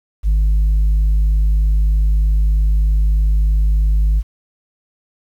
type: tone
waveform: sine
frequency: 51.6 Hz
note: G#1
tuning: 10 cents flat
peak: -8 dBFS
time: 0.23-4.23 s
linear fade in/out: 50 ms
effects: tanh soft clip ceiling -10 dBFS + 8-bit